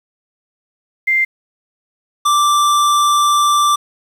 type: tone pair in turn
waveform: sine / square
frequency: 2093 / 1174.7 Hz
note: C7 / D6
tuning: 0 / 0 cents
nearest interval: minor seventh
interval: 1000 cents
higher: first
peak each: -11 / -11 dBFS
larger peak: neither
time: 1.07-1.25 / 2.25-3.76 s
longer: second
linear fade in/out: 10 ms
effects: low-pass 12000 Hz 12 dB/octave + 7-bit